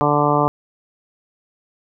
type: harmonic tone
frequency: 146.83 Hz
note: D3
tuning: in tune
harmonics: 1 / 2 / 3 / 4 / 5 / 6 / 7 / 8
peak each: -22 / -22 / -22 / -22 / -22 / -22 / -22 / -22 dBFS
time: 0.01-0.48 s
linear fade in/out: 0 ms
effects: none